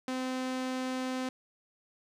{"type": "tone", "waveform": "sawtooth", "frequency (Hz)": 257.5, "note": "C4", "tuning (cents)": -28, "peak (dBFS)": -28, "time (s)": [0.08, 1.29], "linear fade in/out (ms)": 2, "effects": ["low-pass 8000 Hz 12 dB/octave", "11-bit"]}